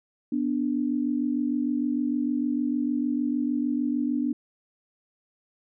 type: tone pair together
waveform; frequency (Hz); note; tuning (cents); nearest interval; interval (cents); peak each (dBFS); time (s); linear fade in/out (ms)
sine; 246.1 / 292.7; B3 / D4; -6 / -6; minor third; 300; -26; 0.32-4.33; 5
effects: none